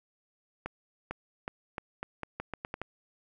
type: accelerating click train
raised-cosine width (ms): 0.5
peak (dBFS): -20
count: 11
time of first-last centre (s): 0.66-2.816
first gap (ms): 450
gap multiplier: 0.82
effects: 10-bit

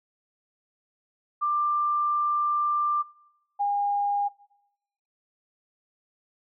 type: tone pair in turn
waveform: sine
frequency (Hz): 1186 / 812.3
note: D6 / G#5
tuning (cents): +17 / -39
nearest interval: perfect fifth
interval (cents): 656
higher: first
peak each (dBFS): -22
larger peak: neither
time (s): 1.41-3.03 / 3.59-4.29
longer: first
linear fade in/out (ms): 20
effects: noise-tail reverb RT60 0.9 s tail -21 dB re dry

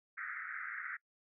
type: band-pass noise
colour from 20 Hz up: pink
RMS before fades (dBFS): -43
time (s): 0.17-0.97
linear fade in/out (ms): 10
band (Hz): 1300 to 2100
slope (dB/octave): 96
effects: noise-tail reverb RT60 0.1 s tail -23 dB re dry

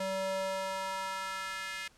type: tone with high-pass filter sweep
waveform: square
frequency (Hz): 191.3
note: G3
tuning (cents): -42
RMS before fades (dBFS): -36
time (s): 0-1.88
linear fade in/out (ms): 5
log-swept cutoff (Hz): 410 to 2000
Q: 2
effects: pink hiss -63 dBFS RMS until 1.97 s + low-pass 10000 Hz 12 dB/octave

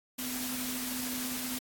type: tone in noise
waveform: sine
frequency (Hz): 252.4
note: B3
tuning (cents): +38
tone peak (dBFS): -38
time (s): 0.18-1.59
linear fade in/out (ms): 10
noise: white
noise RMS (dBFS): -37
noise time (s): 0.18-1.59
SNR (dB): -4
effects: AAC 64 kbps

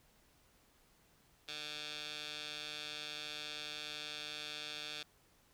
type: tone with band-pass filter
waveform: 15% pulse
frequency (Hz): 150.3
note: D3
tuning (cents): +40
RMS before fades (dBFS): -45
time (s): 1.48-5.03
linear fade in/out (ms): 5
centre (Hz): 3700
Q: 2.5
effects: pink hiss -69 dBFS RMS until 5.53 s

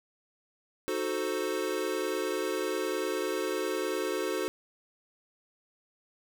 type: chord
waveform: square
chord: D# diminished seventh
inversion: none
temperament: equal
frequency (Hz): 311.1 / 370 / 440 / 523.3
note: D#4 / F#4 / A4 / C5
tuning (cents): 0 / 0 / 0 / 0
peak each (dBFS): -38 / -34 / -35 / -37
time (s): 0.88-4.48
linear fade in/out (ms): 0
effects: none

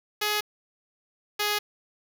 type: tone pair in turn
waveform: 5% pulse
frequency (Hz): 420 / 416.6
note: G#4 / G#4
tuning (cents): +19 / +5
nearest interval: unison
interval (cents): 14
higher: first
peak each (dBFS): -13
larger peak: neither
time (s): 0.21-0.41 / 1.39-1.59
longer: neither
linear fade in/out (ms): 10
effects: 8-bit

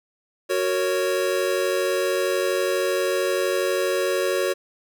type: chord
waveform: square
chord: F# major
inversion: none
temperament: equal with one note detuned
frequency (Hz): 370 / 462.7 / 554.4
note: F#4 / A#4 / C#5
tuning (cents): 0 / -13 / 0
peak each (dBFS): -25 / -28 / -25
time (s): 0.49-4.54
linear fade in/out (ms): 20
effects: none

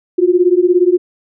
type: beating tone pair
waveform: sine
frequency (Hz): 349.2 / 366.2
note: F4 / F#4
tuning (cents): 0 / -18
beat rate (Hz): 17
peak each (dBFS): -11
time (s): 0.18-0.98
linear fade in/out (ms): 10
effects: none

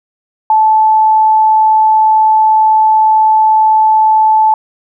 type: tone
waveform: sine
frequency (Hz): 871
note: A5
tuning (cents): -18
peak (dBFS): -5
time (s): 0.5-4.54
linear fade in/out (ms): 2
effects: none

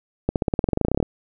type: accelerating click train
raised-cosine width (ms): 2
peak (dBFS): -6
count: 18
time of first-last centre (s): 0.29-1.027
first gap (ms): 68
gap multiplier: 0.94
effects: none

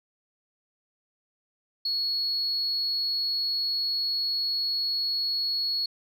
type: tone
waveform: sine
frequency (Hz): 4350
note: C#8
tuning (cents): -33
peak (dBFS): -24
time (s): 1.85-5.86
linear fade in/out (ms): 5
effects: tanh soft clip ceiling -20 dBFS

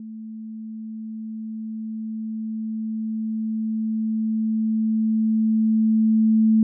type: tone with level ramp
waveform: sine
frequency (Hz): 220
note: A3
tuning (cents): 0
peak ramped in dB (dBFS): -33 to -13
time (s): 0-6.63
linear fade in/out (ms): 2
effects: none

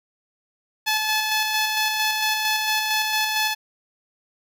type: tone with tremolo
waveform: 10% pulse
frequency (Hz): 863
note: A5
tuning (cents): -34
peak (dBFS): -11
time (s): 0.86-3.55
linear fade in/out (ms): 20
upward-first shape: square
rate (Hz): 4.4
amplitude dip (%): 30
effects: none

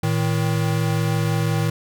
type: tone pair together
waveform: square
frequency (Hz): 112.1 / 157.85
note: A2 / D#3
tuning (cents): +33 / +25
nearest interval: tritone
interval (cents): 592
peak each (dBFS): -22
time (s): 0.03-1.7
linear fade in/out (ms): 5
effects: none

